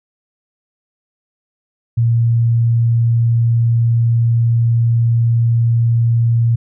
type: tone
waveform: sine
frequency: 116.54 Hz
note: A#2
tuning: in tune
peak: -10 dBFS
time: 1.97-6.56 s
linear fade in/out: 10 ms
effects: none